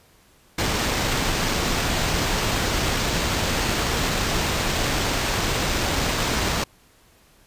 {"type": "noise with sample-and-hold", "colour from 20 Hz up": "pink", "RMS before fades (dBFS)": -23, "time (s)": [0.58, 6.64], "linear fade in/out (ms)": 5, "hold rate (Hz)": 11025, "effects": ["pink hiss -56 dBFS RMS until 7.46 s", "resampled to 32000 Hz"]}